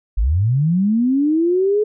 sine linear sweep, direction up, 43.65 to 430 Hz, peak -13 dBFS, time 0.17-1.84 s, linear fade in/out 10 ms, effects none

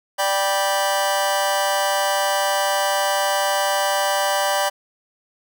sawtooth chord, G major, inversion second, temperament just, 588 / 784 / 980 Hz, D5 / G5 / B5, +2 / 0 / -14 cents, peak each -18 / -18 / -21 dBFS, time 0.18-4.7 s, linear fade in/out 20 ms, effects none

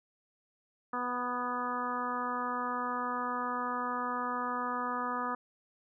harmonic tone with a mistuned harmonic, 246.9 Hz, B3, in tune, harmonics 1 / 2 / 3 / 4 / 5 / 6 / 7, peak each -40 / -42 / -42 / -37 / -35 / -45 / -45 dBFS, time 0.93-5.35 s, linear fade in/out 5 ms, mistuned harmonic 7, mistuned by -20 cents, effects none

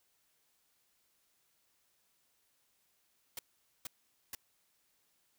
white noise bursts, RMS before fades -42 dBFS, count 3, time 3.37-4.35 s, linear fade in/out 2 ms, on 20 ms, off 460 ms, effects white hiss -75 dBFS RMS until 5.38 s

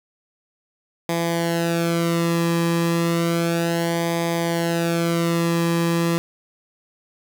sawtooth tone with flanger, 168.5 Hz, E3, 38 cents sharp, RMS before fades -21 dBFS, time 1.09-6.18 s, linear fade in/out 0 ms, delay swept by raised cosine 0.71 to 1.4 ms, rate 0.32 Hz, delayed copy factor -0.8, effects none

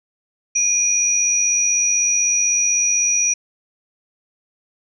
sine tone pair together, 2442 / 5802 Hz, D#7 / F#8, -33 / -35 cents, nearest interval octave + minor third, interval 1498 cents, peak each -24 / -15 dBFS, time 0.55-3.34 s, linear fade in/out 10 ms, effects none

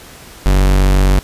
45% pulse tone, 47.63 Hz, G1, 49 cents flat, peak -8 dBFS, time 0.46-1.19 s, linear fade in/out 0 ms, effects pink hiss -37 dBFS RMS until 1.23 s + resampled to 32000 Hz

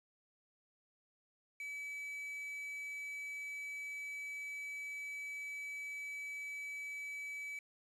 triangle tone with quantisation, 2291 Hz, D7, 44 cents flat, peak -40 dBFS, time 1.6-7.59 s, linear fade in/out 2 ms, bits 10, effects resampled to 32000 Hz

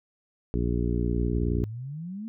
harmonic tone, 59.3 Hz, A#1, 30 cents sharp, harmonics 1 / 2 / 3 / 4 / 5 / 6 / 7, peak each -27 / -30 / -32 / -33 / -34 / -35 / -35 dBFS, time 0.54-1.64 s, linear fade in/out 0 ms
sine exponential sweep, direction up, 53.4 to 229.7 Hz, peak -33 dBFS, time 1.14-2.28 s, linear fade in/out 0 ms
effects none

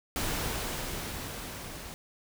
pink noise with level ramp, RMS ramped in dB -31 to -43 dBFS, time 0.16-1.94 s, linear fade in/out 0 ms, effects none

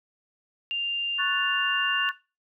sine tone, 2794 Hz, F7, in tune, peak -26 dBFS, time 0.71-2.09 s, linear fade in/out 0 ms
sine chord, F# minor, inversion second, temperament equal, 1108.7 / 1480 / 1760 Hz, C#6 / F#6 / A6, 0 / 0 / 0 cents, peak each -30 / -29 / -29 dBFS, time 1.18-2.12 s, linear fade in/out 20 ms
effects noise-tail reverb RT60 0.3 s tail -19 dB re dry

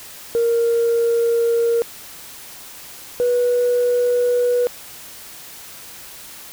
sine tone pair in turn, 466.2 / 488.3 Hz, A#4 / B4, 0 / -20 cents, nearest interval minor second, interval 80 cents, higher second, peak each -13 dBFS, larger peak neither, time 0.35-1.82 / 3.2-4.67 s, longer neither, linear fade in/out 0 ms, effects tanh soft clip ceiling -11 dBFS + white hiss -38 dBFS RMS until 6.52 s

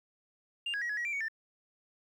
sine tone with pitch steps, 2799 / 1657 / 1906 / 1689 / 1910 / 2355 / 2239 / 1785 Hz, F7 / G#6 / A#6 / G#6 / A#6 / D7 / C#7 / A6, +3 / -4 / +38 / +29 / +42 / +4 / +17 / +24 cents, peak -30 dBFS, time 0.66-1.284 s, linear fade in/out 5 ms, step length 78 ms, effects tanh soft clip ceiling -30 dBFS + 11-bit

